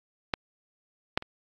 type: clicks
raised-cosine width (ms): 0.3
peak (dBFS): -9 / -7 / -25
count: 3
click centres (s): 0.338 / 1.175 / 1.224
effects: AAC 64 kbps